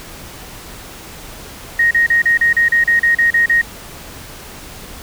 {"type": "tone bursts", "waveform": "sine", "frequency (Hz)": 1870, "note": "A#6", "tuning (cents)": 5, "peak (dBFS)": -9, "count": 12, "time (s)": [1.79, 3.615], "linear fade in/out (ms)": 5, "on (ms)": 120, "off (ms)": 35, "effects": ["pink hiss -34 dBFS RMS until 5.02 s"]}